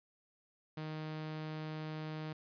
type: tone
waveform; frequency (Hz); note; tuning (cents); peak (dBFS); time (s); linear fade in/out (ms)
sawtooth; 155.56; D#3; 0; -36; 0.77-2.33; 5
effects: resampled to 11025 Hz